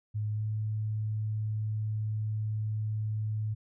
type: tone with pitch glide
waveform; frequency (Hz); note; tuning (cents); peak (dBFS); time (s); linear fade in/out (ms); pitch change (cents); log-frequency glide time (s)
sine; 106.2 to 107.74; G#2 to A2; +39 to -36; -29; 0.14-3.55; 20; +25; 0.34-0.42
effects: none